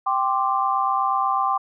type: chord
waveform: sine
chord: G suspended fourth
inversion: none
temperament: equal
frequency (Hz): 784 / 1046.5 / 1174.7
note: G5 / C6 / D6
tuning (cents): 0 / 0 / 0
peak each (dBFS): -23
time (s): 0.06-1.58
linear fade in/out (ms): 10
effects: none